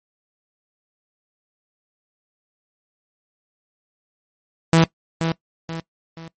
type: tone with echo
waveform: sawtooth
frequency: 164.1 Hz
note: E3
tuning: 8 cents flat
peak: -7 dBFS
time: 4.73-4.84 s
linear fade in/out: 0 ms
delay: 480 ms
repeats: 3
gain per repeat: -8 dB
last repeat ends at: 6.28 s
effects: noise-tail reverb RT60 0.1 s tail -20 dB re dry + MP3 32 kbps